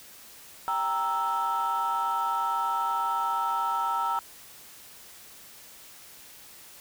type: chord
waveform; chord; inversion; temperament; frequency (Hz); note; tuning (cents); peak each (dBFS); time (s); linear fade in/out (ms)
sine; E diminished; first; equal; 784 / 932.3 / 1318.5; G5 / Bb5 / E6; 0 / 0 / 0; -31 / -27 / -27; 0.68-4.19; 0
effects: tanh soft clip ceiling -20 dBFS + white hiss -49 dBFS RMS until 6.8 s